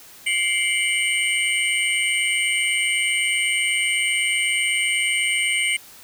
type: tone cluster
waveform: sine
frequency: 2110 / 2302 / 2902 / 3030 / 8550 Hz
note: C7 / D7 / F#7 / F#7 / C9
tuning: +14 / -35 / -34 / +40 / +36 cents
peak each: -22 / -25 / -28 / -28 / -26 dBFS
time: 0.26-5.77 s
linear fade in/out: 10 ms
effects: white hiss -45 dBFS RMS until 6.03 s